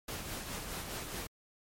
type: noise with tremolo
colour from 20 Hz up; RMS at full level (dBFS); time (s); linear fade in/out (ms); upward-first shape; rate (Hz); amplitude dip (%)
pink; -39; 0.08-1.27; 5; triangle; 4.8; 45
effects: MP3 64 kbps